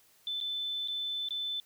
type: tone with dropouts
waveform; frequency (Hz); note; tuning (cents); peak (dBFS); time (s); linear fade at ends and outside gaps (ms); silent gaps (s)
sine; 3520; A7; 0; -32; 0.27-1.6; 1; 0.403-0.411 / 0.876-0.883 / 1.287-1.307
effects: white hiss -64 dBFS RMS until 1.65 s